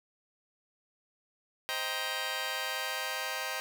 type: chord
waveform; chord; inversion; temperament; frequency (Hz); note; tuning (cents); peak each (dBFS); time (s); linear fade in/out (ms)
10% pulse; C minor seventh; none; just; 523.3 / 627.9 / 784.9 / 941.9; C5 / Eb5 / G5 / Bb5; 0 / +16 / +2 / +18; -31; 1.69-3.6; 0
effects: none